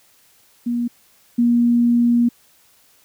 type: tone pair in turn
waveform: sine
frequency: 239 / 238.1 Hz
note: A#3 / A#3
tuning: +43 / +37 cents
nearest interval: unison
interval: 6 cents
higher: first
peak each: -18 / -12 dBFS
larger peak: second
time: 0.66-0.88 / 1.38-2.29 s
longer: second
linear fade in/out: 10 ms
effects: white hiss -55 dBFS RMS until 3.04 s